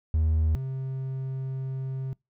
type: tone pair in turn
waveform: triangle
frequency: 79 / 132.57 Hz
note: D#2 / C3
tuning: +27 / +23 cents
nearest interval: major sixth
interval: 896 cents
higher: second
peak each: -18 / -27 dBFS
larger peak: first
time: 0.14-0.55 / 0.55-2.13 s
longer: second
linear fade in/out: 0 ms
effects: noise-tail reverb RT60 0.2 s tail -25 dB re dry + tanh soft clip ceiling -14 dBFS